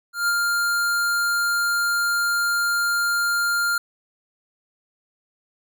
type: tone with ADSR envelope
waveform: square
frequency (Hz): 1400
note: F6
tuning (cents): +4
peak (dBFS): -18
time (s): 0.13-3.78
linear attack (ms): 150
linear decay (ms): 40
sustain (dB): -2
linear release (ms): 3
effects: none